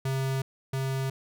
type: tone pair in turn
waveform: square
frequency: 133.7 / 133.7 Hz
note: C3 / C3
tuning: +38 / +38 cents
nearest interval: unison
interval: 0 cents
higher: neither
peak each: -27 / -28 dBFS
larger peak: first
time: 0.05-0.42 / 0.73-1.1 s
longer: neither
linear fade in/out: 5 ms
effects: none